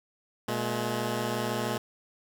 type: tone pair together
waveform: 10% pulse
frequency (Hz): 119.37 / 212.7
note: A#2 / G#3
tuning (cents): +42 / +42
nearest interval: minor seventh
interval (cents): 1000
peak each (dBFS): -23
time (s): 0.48-1.78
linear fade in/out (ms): 5
effects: none